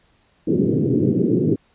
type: band-pass noise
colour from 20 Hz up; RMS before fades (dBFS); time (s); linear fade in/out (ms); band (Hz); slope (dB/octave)
white; -18; 0.47-1.56; 10; 110 to 410; 48
effects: pink hiss -60 dBFS RMS until 1.74 s + resampled to 8000 Hz